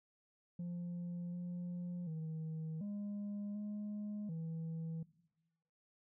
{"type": "tone with pitch steps", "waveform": "sine", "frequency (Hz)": [174.5, 176.4, 159, 204.5, 208.3, 162.9], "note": ["F3", "F3", "D#3", "G#3", "G#3", "E3"], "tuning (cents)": [-1, 18, 38, -26, 5, -20], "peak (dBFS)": -37, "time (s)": [0.59, 5.03], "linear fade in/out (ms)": 5, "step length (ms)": 740, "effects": ["noise-tail reverb RT60 1.0 s tail -20 dB re dry", "tanh soft clip ceiling -39 dBFS"]}